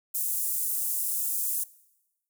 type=high-pass noise; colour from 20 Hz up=pink; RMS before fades=-29 dBFS; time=0.14-1.64 s; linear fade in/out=10 ms; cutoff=9000 Hz; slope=24 dB/octave; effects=noise-tail reverb RT60 1.0 s tail -21 dB re dry